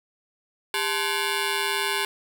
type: ring-modulated tone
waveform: 10% pulse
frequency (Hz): 640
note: D#5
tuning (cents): +49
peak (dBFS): -12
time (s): 0.74-2.05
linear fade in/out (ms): 0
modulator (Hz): 239
effects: none